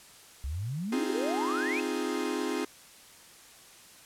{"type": "exponential sweep", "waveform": "sine", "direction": "up", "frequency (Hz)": [62.8, 2601], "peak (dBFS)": -31, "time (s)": [0.44, 1.8], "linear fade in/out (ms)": 0}
{"type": "chord", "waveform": "45% pulse", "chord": "F minor seventh", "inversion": "second", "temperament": "equal", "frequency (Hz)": [261.6, 311.1, 349.2, 415.3], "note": ["C4", "Eb4", "F4", "Ab4"], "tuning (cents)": [0, 0, 0, 0], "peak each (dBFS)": -35, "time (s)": [0.92, 2.65], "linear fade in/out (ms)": 5}
{"effects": ["white hiss -53 dBFS RMS until 4.05 s", "low-pass 11000 Hz 12 dB/octave"]}